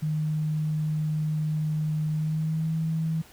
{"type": "tone with pitch glide", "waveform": "sine", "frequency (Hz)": [154.1, 160.46], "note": ["D#3", "E3"], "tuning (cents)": [-16, -46], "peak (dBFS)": -24, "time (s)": [0.02, 3.22], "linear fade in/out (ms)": 10, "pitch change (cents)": 70, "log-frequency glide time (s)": [2.13, 2.73], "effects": ["pink hiss -52 dBFS RMS until 3.32 s"]}